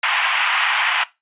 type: band-pass noise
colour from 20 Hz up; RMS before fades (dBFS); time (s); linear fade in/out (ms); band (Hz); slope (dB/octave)
white; -19; 0.03-1.04; 5; 780 to 3100; 48
effects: noise-tail reverb RT60 0.2 s tail -17 dB re dry + resampled to 8000 Hz